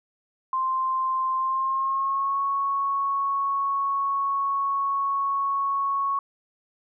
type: tone with pitch glide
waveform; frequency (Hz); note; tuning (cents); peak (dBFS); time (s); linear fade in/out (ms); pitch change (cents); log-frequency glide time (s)
sine; 1046.5 to 1106.2; C6 to C#6; 0 to -4; -22; 0.53-6.19; 2; +96; 1.37-2.4
effects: none